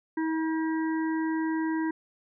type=harmonic tone; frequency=320 Hz; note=D#4; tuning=49 cents sharp; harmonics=1 / 3 / 5 / 6; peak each=-26 / -36 / -40 / -42 dBFS; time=0.17-1.91 s; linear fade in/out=5 ms; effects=none